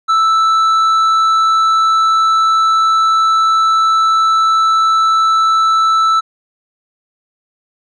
sine tone with tanh clipping, 1318.5 Hz, E6, in tune, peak -10 dBFS, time 0.08-6.21 s, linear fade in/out 20 ms, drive 7 dB, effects none

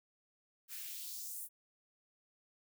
blue noise with high-pass filter sweep, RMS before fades -45 dBFS, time 0.68-1.49 s, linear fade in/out 50 ms, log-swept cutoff 1400 to 11000 Hz, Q 1.7, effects none

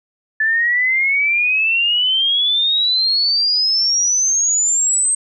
sine exponential sweep, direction up, 1740 to 8360 Hz, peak -13 dBFS, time 0.4-5.15 s, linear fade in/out 5 ms, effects none

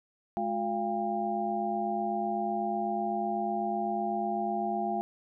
sine tone cluster, 211.8 / 358.6 / 692 / 800 Hz, G#3 / F4 / F5 / G5, +34 / +46 / -16 / +35 cents, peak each -35 / -36 / -32 / -33 dBFS, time 0.37-5.01 s, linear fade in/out 0 ms, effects none

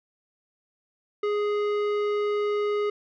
triangle tone with tanh clipping, 415.3 Hz, G#4, in tune, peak -25 dBFS, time 1.23-2.9 s, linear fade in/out 5 ms, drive 18 dB, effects none

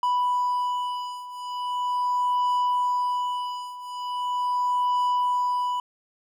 triangle beating tone pair, 987.8 / 988.2 Hz, B5 / B5, 0 / +1 cents, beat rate 0.4 Hz, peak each -26 / -23 dBFS, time 0.03-5.8 s, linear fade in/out 2 ms, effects none

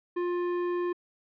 sine tone with tanh clipping, 352.4 Hz, F4, 16 cents sharp, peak -29 dBFS, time 0.16-0.93 s, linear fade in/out 10 ms, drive 17 dB, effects low-pass 2000 Hz 12 dB/octave

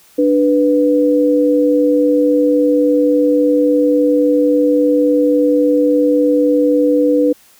sine tone pair together, 294.7 / 493.9 Hz, D4 / B4, +6 / 0 cents, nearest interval major sixth, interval 894 cents, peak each -12 dBFS, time 0.18-7.33 s, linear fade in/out 10 ms, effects white hiss -48 dBFS RMS until 7.59 s

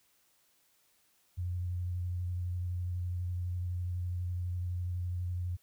sine tone with vibrato, 89.1 Hz, F2, 35 cents sharp, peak -32 dBFS, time 1.37-5.57 s, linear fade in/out 20 ms, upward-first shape square, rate 12 Hz, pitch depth 15 cents each way, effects white hiss -70 dBFS RMS until 5.62 s

